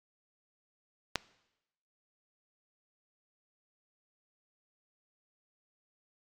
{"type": "click", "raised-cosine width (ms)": 0.2, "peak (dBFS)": -10, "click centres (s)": 1.157, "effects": ["noise-tail reverb RT60 0.9 s tail -20 dB re dry", "MP3 96 kbps"]}